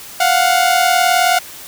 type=tone pair together; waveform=sawtooth; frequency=698.5 / 737.8 Hz; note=F5 / F#5; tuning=0 / -5 cents; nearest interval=minor second; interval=95 cents; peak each=-10 dBFS; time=0.2-1.39 s; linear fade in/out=5 ms; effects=white hiss -34 dBFS RMS until 1.67 s